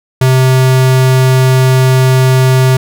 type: tone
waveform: square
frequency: 130 Hz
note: C3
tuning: 11 cents flat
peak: -6 dBFS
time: 0.21-2.77 s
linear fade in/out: 5 ms
effects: none